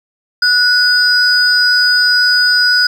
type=tone pair together; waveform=sine; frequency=1472 / 4951 Hz; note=F#6 / D#8; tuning=-9 / -9 cents; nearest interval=octave + major sixth; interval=2100 cents; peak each=-10 dBFS; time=0.42-2.87 s; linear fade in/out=5 ms; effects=tanh soft clip ceiling -1 dBFS + 7-bit